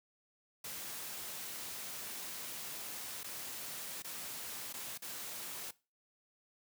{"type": "noise with dropouts", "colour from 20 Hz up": "white", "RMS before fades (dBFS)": -44, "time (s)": [0.64, 5.71], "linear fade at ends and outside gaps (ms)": 5, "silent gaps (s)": [[3.233, 3.242], [4.023, 4.044], [4.728, 4.738], [4.977, 5.02]], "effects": ["noise-tail reverb RT60 0.3 s tail -20 dB re dry", "high-pass 100 Hz 12 dB/octave"]}